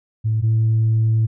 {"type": "tone pair in turn", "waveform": "sine", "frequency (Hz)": [110, 111.34], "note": ["A2", "A2"], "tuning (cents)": [0, 21], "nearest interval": "unison", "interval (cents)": 21, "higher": "second", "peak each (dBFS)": [-15, -12], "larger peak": "second", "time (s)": [[0.24, 0.42], [0.42, 1.27]], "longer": "second", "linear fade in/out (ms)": 20, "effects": ["tanh soft clip ceiling -11 dBFS"]}